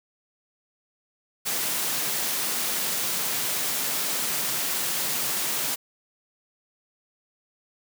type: high-pass noise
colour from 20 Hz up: white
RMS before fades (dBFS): -27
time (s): 1.45-5.76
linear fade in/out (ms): 20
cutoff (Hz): 120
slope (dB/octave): 96
effects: none